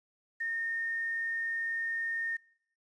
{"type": "tone with quantisation", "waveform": "sine", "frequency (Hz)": 1831, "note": "A#6", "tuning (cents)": -32, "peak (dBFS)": -31, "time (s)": [0.4, 2.37], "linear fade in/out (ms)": 10, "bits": 10, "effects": ["noise-tail reverb RT60 0.7 s tail -22 dB re dry", "resampled to 22050 Hz"]}